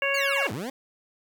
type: harmonic tone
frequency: 554.4 Hz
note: C#5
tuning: in tune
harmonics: 1 / 2 / 3 / 4 / 5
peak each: -28 / -33 / -29 / -29 / -28 dBFS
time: 0.02-0.47 s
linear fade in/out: 2 ms
type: linear two-way sweep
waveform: 20% pulse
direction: down then up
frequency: 2349 to 92.5 to 280.4 Hz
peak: -26 dBFS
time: 0.14-0.7 s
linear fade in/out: 5 ms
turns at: 0.52 s
effects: 9-bit